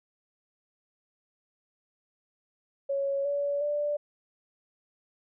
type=tone with pitch steps; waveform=sine; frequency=554.4 / 570.6 / 587.4 Hz; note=C#5 / C#5 / D5; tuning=0 / +50 / 0 cents; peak=-26 dBFS; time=2.89-3.97 s; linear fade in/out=10 ms; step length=360 ms; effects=none